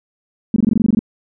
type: tone bursts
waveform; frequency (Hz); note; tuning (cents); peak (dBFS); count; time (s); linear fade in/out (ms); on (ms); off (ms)
sine; 220; A3; 0; -9; 11; 0.54-0.992; 2; 22; 21
effects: none